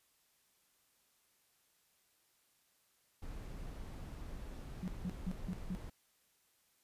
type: noise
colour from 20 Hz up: brown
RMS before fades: -46 dBFS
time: 3.22-5.9 s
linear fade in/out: 5 ms
type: tone bursts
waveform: sine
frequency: 182.4 Hz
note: F#3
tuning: 24 cents flat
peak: -36 dBFS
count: 5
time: 4.83-5.75 s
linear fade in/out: 0 ms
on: 48 ms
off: 170 ms
effects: white hiss -74 dBFS RMS until 6.83 s + resampled to 32000 Hz